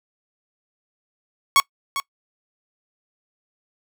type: tone with echo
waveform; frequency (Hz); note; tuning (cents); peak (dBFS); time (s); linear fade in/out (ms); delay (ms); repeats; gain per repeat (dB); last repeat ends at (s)
sawtooth; 1108.7; C#6; 0; -8; 1.56-1.6; 0; 400; 1; -11; 2
effects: noise-tail reverb RT60 0.1 s tail -23 dB re dry